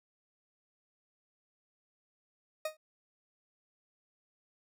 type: tone with exponential decay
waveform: 40% pulse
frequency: 622.3 Hz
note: D#5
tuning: in tune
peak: -29 dBFS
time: 2.65-2.77 s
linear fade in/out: 5 ms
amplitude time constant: 26 ms
effects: none